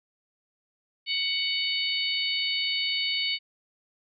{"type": "harmonic tone", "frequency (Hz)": 744, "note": "F#5", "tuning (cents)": 9, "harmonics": [3, 4, 5, 6], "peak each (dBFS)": [-31, -29, -33, -31], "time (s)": [1.06, 3.39], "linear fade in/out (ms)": 50, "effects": []}